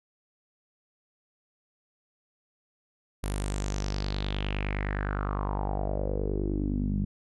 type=tone with low-pass filter sweep; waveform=sawtooth; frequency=49.75 Hz; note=G1; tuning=26 cents sharp; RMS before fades=-30 dBFS; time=3.23-7.05 s; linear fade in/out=10 ms; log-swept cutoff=11000 to 190 Hz; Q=4.8; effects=none